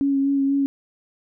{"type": "tone with vibrato", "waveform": "sine", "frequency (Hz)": 276.3, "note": "C#4", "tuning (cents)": -6, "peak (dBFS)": -17, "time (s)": [0.01, 0.66], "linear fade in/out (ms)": 0, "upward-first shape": "sine", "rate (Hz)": 4.1, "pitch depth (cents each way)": 19, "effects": []}